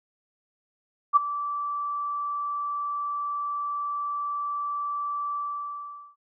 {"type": "tone with ADSR envelope", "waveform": "sine", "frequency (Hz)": 1162, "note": "D6", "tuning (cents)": -19, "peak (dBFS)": -11, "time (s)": [1.13, 6.16], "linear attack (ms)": 34, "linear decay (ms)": 14, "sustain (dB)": -16, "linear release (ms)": 800, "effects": []}